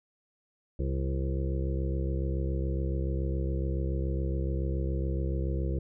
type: harmonic tone with a mistuned harmonic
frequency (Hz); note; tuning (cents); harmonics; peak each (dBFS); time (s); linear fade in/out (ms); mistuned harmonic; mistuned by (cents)
67.1; C2; +44; 1 / 2 / 3 / 5 / 6 / 7 / 8; -29 / -34 / -40 / -38 / -42 / -43 / -44; 0.79-5.79; 5; 8; -16
effects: none